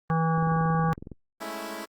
harmonic tone, 162.7 Hz, E3, 22 cents flat, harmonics 1 / 3 / 5 / 7 / 9 / 10, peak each -23 / -33 / -29 / -30 / -39 / -40 dBFS, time 0.1-0.93 s, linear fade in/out 0 ms
click train, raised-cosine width 3 ms, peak -26 dBFS, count 17, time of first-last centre 0.38-1.117 s, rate 21.7 Hz
10% pulse chord, A major seventh, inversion third, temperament equal, 207.7 / 220 / 277.2 / 329.6 Hz, G#3 / A3 / C#4 / E4, 0 / 0 / 0 / 0 cents, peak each -33 / -32 / -34 / -29 dBFS, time 1.4-1.86 s, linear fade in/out 20 ms
effects Opus 24 kbps

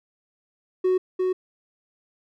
triangle tone with echo, 370 Hz, F#4, in tune, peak -15 dBFS, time 0.84-0.98 s, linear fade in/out 10 ms, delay 350 ms, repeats 1, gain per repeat -3 dB, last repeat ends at 1.33 s, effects tanh soft clip ceiling -12 dBFS

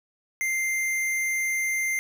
sine tone with hard clipping, 2093 Hz, C7, in tune, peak -25 dBFS, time 0.41-1.99 s, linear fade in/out 0 ms, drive 17 dB, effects none

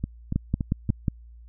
two click trains, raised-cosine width 5 ms, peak -14 / -10 dBFS, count 4 / 5, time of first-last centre 0.04-0.892 / 0.36-1.082 s, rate 3.52 / 5.54 Hz, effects added 58 Hz sine -44 dBFS peak until 1.48 s

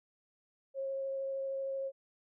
sine tone with vibrato, 541 Hz, C#5, 42 cents flat, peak -34 dBFS, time 0.74-1.92 s, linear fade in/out 50 ms, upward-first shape triangle, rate 13 Hz, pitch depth 10 cents each way, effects none

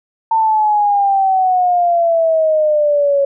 sine exponential sweep, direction down, 901 to 554 Hz, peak -10 dBFS, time 0.31-3.25 s, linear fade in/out 5 ms, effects none

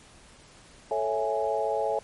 sine chord, A major seventh, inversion none, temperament equal, 440 / 554.4 / 659.3 / 830.6 Hz, A4 / C#5 / E5 / G#5, 0 / 0 / 0 / 0 cents, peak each -30 dBFS, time 0.91-1.99 s, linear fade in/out 2 ms, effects pink hiss -53 dBFS RMS until 2.03 s + MP3 48 kbps

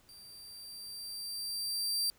sawtooth tone with level ramp, 4699 Hz, D8, in tune, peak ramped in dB -49 to -26 dBFS, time 0.09-2.1 s, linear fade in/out 0 ms, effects pink hiss -65 dBFS RMS until 2.18 s

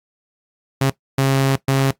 sawtooth tone bursts at uneven times, 135.5 Hz, C#3, 39 cents flat, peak -10 dBFS, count 3, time 0.81-0.9 / 1.18-1.56 / 1.68-1.91 s, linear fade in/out 5 ms, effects noise-tail reverb RT60 0.1 s tail -17 dB re dry + AAC 64 kbps

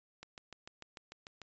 click train, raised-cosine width 0.2 ms, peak -30 dBFS, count 9, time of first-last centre 0.23-1.417 s, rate 6.74 Hz, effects resampled to 16000 Hz

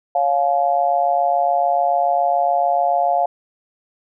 sine tone with amplitude modulation, 705 Hz, F5, 16 cents sharp, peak -10 dBFS, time 0.15-3.26 s, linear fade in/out 5 ms, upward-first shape sine, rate 147 Hz, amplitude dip 95%, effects none

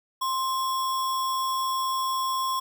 sine tone with sample-and-hold, 1051 Hz, C6, 7 cents sharp, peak -24 dBFS, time 0.21-2.6 s, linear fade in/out 10 ms, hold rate 4410 Hz, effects none

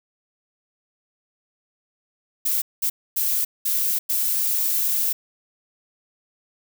violet noise bursts at uneven times, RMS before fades -22 dBFS, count 5, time 2.45-2.62 / 2.82-2.9 / 3.16-3.45 / 3.65-3.99 / 4.09-5.13 s, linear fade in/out 10 ms, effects none

